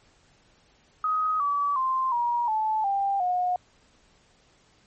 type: tone with pitch steps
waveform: sine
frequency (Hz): 1258 / 1146.9 / 1045.7 / 953.4 / 869.2 / 792.5 / 722.5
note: D#6 / D6 / C6 / A#5 / A5 / G5 / F#5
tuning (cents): +19 / -41 / -1 / +39 / -21 / +19 / -41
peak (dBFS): -22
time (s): 1.04-3.56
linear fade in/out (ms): 2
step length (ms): 360
effects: pink hiss -61 dBFS RMS until 4.86 s + MP3 32 kbps